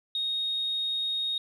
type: tone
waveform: sine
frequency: 3729 Hz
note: A#7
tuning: in tune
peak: -26 dBFS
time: 0.15-1.38 s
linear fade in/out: 2 ms
effects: tanh soft clip ceiling -22 dBFS